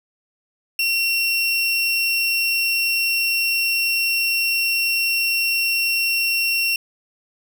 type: tone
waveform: 30% pulse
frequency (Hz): 2729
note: F7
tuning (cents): -41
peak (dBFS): -15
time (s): 0.79-6.76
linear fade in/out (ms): 2
effects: none